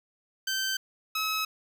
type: tone pair in turn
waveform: 15% pulse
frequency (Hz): 1549 / 1284.6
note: G6 / E6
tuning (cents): -21 / -45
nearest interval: minor third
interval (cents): 324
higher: first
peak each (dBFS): -21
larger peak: neither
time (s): 0.47-0.77 / 1.15-1.45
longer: neither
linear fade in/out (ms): 5
effects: none